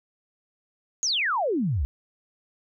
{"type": "exponential sweep", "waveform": "sine", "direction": "down", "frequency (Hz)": [6800, 60], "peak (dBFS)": -22, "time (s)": [1.03, 1.85], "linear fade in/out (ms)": 0, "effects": []}